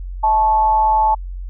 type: tone with amplitude modulation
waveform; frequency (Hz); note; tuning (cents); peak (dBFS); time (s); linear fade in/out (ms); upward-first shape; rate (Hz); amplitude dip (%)
sine; 871; A5; -18; -9; 0.23-1.15; 10; sine; 228; 50
effects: added 45 Hz sine -25 dBFS peak until 1.49 s